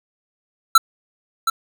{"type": "tone with echo", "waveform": "square", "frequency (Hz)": 1335, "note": "E6", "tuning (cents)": 22, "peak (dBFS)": -7, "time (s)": [0.75, 0.78], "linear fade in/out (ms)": 5, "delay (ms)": 720, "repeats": 1, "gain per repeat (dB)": -9, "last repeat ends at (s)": 1.5, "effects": []}